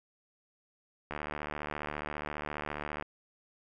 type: click train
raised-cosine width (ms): 0.5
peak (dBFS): -21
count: 144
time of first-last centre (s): 1.11-3.024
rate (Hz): 74.7
effects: none